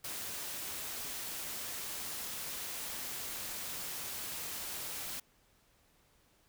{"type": "noise", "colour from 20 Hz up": "white", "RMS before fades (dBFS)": -41, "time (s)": [0.04, 5.2], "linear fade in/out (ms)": 5, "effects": ["pink hiss -69 dBFS RMS until 6.48 s"]}